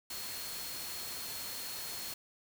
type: tone in noise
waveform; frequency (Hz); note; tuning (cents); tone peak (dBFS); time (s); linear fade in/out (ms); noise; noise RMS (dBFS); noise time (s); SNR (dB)
sine; 4298; C8; +46; -46; 0.1-2.14; 5; white; -42; 0.1-2.14; -7
effects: none